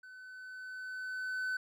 triangle tone with level ramp, 1512 Hz, F#6, 37 cents sharp, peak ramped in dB -48 to -30 dBFS, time 0.03-1.57 s, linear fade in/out 5 ms, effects none

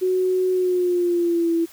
sine tone with pitch glide, 370 to 333.5 Hz, F#4 to E4, 0 to +20 cents, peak -17 dBFS, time 0.01-1.66 s, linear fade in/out 20 ms, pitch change -180 cents, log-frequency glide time 0.52-1.54 s, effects white hiss -47 dBFS RMS until 1.72 s

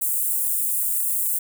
white high-pass noise, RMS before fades -23 dBFS, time 0.01-1.39 s, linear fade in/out 10 ms, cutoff 8100 Hz, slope 48 dB/octave, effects none

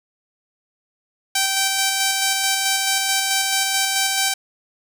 5% pulse tone with tremolo, 777 Hz, G5, 16 cents flat, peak -5 dBFS, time 1.35-4.34 s, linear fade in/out 5 ms, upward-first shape square, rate 4.6 Hz, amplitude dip 25%, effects none

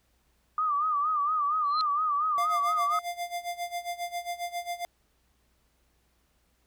sine tone with vibrato, 1203 Hz, D6, 41 cents sharp, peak -24 dBFS, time 0.58-2.99 s, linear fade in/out 2 ms, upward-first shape sine, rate 4.3 Hz, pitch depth 95 cents each way
sine tone with exponential growth, 4115 Hz, C8, 30 cents flat, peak -26 dBFS, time 1.64-1.81 s, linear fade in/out 0 ms, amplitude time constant 36 ms
square tone with tremolo, 698.5 Hz, F5, in tune, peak -30 dBFS, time 2.38-4.85 s, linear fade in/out 0 ms, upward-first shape sine, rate 7.4 Hz, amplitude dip 85%
effects added 60 Hz sine -70 dBFS peak until 6.66 s + pink hiss -71 dBFS RMS until 6.66 s

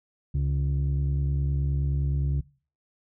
sine tone pair together, 69.7 / 139.4 Hz, C#2 / C#3, +10 / +10 cents, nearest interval octave, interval 1200 cents, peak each -23 dBFS, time 0.34-2.41 s, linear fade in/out 10 ms, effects noise-tail reverb RT60 0.4 s tail -22 dB re dry + tanh soft clip ceiling -20 dBFS

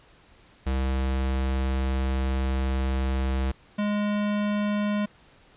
square tone pair in turn, 65.9 / 207.1 Hz, C2 / G#3, +13 / -5 cents, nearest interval octave + minor sixth, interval 1982 cents, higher second, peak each -24 dBFS, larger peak neither, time 0.66-3.52 / 3.78-5.06 s, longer first, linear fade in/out 10 ms, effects pink hiss -56 dBFS RMS until 5.56 s + resampled to 8000 Hz

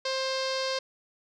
sawtooth tone with low-pass filter, 528 Hz, C5, 16 cents sharp, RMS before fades -30 dBFS, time 0.05-0.79 s, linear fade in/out 5 ms, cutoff 4800 Hz, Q 4.3, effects none

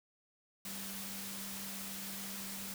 sine tone in noise, 196 Hz, G3, in tune, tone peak -48 dBFS, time 0.65-2.74 s, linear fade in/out 2 ms, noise white, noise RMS -44 dBFS, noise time 0.65-2.74 s, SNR -7 dB, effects none

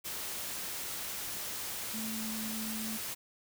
sine tone in noise, 220.4 Hz, A3, 3 cents sharp, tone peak -38 dBFS, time 1.93-2.98 s, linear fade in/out 20 ms, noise white, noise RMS -39 dBFS, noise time 0.04-3.15 s, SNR -2 dB, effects none

